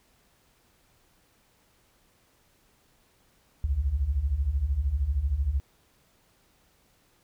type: beating tone pair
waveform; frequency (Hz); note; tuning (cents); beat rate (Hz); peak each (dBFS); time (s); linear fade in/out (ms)
sine; 60.3 / 73.3; B1 / D2; -41 / -3; 13; -29 / -25; 3.64-5.6; 0
effects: pink hiss -65 dBFS RMS until 7.23 s